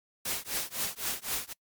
white noise with tremolo, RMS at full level -30 dBFS, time 0.25-1.53 s, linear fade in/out 5 ms, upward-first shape triangle, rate 3.9 Hz, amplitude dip 100%, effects noise-tail reverb RT60 0.1 s tail -25 dB re dry + MP3 96 kbps

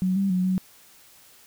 sine tone with pitch steps, 185.4 / 195.9 / 183 / 186.4 Hz, F#3 / G3 / F#3 / F#3, +4 / -1 / -19 / +13 cents, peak -20 dBFS, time 0.02-0.58 s, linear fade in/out 0 ms, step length 140 ms, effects white hiss -53 dBFS RMS until 1.46 s

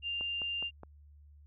sine tone, 2794 Hz, F7, in tune, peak -33 dBFS, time 0.02-0.71 s, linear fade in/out 50 ms
click train, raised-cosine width 1 ms, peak -32 dBFS, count 4, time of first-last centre 0.21-0.834 s, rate 4.81 Hz
effects added 73 Hz sine -54 dBFS peak until 1.46 s

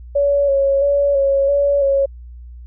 sine tone with vibrato, 559 Hz, C#5, 14 cents sharp, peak -12 dBFS, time 0.15-2.06 s, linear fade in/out 10 ms, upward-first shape square, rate 1.5 Hz, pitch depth 25 cents each way, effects added 60 Hz sine -33 dBFS peak until 2.66 s

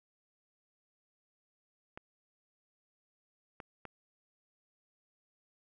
clicks, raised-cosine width 0.5 ms, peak -29 dBFS, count 3, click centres 1.975 / 3.602 / 3.853 s, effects none

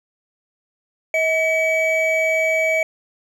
triangle tone pair together, 640 / 2281 Hz, D#5 / C#7, +49 / +49 cents, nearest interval octave + minor seventh, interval 2200 cents, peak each -17 dBFS, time 1.14-2.83 s, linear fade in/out 2 ms, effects none

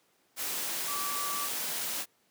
sine tone in noise, 1156 Hz, D6, 28 cents flat, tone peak -35 dBFS, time 0.86-1.49 s, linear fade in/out 50 ms, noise white, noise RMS -34 dBFS, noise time 0.36-2.06 s, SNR -4 dB, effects pink hiss -69 dBFS RMS until 2.3 s + high-pass 200 Hz 12 dB/octave

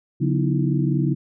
sine tone cluster, 141.3 / 181.5 / 247.4 / 308.3 / 333.3 Hz, C#3 / F#3 / B3 / D#4 / E4, +34 / -33 / +3 / -16 / +19 cents, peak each -20 / -25 / -28 / -27 / -27 dBFS, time 0.2-1.15 s, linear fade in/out 20 ms, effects none

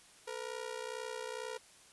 sawtooth ring-modulated tone, 472.4 Hz, A#4, 23 cents sharp, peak -33 dBFS, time 0.27-1.58 s, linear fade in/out 10 ms, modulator 31.1 Hz, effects white hiss -60 dBFS RMS until 1.92 s + resampled to 24000 Hz

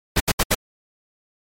pink noise bursts, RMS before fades -17 dBFS, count 4, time 0.16-0.549 s, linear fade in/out 10 ms, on 44 ms, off 71 ms, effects MP3 64 kbps

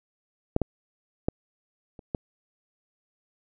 clicks, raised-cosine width 2 ms, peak -8 / -11 / -10 / -30 / -14 dBFS, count 5, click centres 0.564 / 0.617 / 1.285 / 1.992 / 2.148 s, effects none

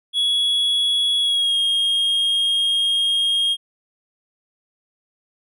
triangle tone with pitch glide, 3360 to 3246 Hz, G#7 to G#7, +19 to -40 cents, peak -15 dBFS, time 0.13-3.57 s, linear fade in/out 50 ms, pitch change -59 cents, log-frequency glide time 1.2-1.58 s, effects none

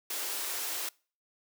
white high-pass noise, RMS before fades -35 dBFS, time 0.1-0.89 s, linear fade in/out 5 ms, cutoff 290 Hz, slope 96 dB/octave, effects noise-tail reverb RT60 0.4 s tail -25 dB re dry

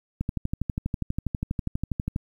click train, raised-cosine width 5 ms, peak -14 dBFS, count 25, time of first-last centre 0.21-2.161 s, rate 12.3 Hz, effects 9-bit

